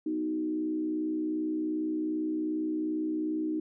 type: tone with frequency modulation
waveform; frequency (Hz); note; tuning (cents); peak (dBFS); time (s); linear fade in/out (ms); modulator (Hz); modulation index
sine; 311.1; D#4; 0; -28; 0.06-3.6; 5; 62.6; 0.6
effects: none